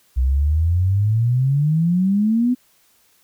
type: exponential sweep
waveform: sine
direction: up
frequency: 61.74 to 254.3 Hz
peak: -14 dBFS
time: 0.16-2.55 s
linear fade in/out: 20 ms
effects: white hiss -58 dBFS RMS until 3.23 s